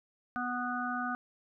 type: harmonic tone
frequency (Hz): 246.7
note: B3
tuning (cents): -2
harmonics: 1 / 3 / 5 / 6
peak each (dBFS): -37 / -38 / -37 / -37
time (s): 0.36-1.15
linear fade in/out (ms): 0
effects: none